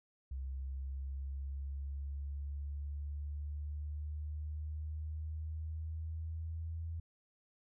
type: exponential sweep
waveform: sine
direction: up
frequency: 66.2 to 82.41 Hz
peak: -38 dBFS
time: 0.31-7 s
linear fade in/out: 5 ms
effects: none